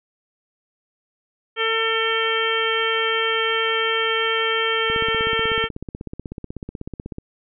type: harmonic tone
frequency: 449.3 Hz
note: A4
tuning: 36 cents sharp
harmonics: 1 / 2 / 3 / 4 / 5 / 6 / 7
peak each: -24 / -33 / -25 / -26 / -27 / -31 / -25 dBFS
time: 1.56-5.69 s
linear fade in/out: 50 ms
type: click train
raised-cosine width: 3 ms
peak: -18 dBFS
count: 38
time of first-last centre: 4.9-7.184 s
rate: 16.2 Hz
effects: none